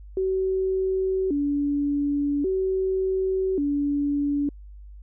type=tone with vibrato; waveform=sine; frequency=329.6 Hz; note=E4; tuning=in tune; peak=-21 dBFS; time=0.17-4.49 s; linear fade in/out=2 ms; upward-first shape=square; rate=0.44 Hz; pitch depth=240 cents each way; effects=added 50 Hz sine -40 dBFS peak until 5.02 s